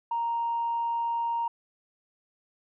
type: tone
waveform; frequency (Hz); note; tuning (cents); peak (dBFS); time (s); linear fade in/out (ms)
sine; 932.3; A#5; 0; -25; 0.11-1.48; 5
effects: tanh soft clip ceiling -21 dBFS